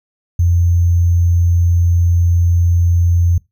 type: tone with sample-and-hold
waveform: sine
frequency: 86.3 Hz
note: F2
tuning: 20 cents flat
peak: -9 dBFS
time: 0.39-3.38 s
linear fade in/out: 5 ms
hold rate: 6300 Hz
effects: noise-tail reverb RT60 0.2 s tail -23 dB re dry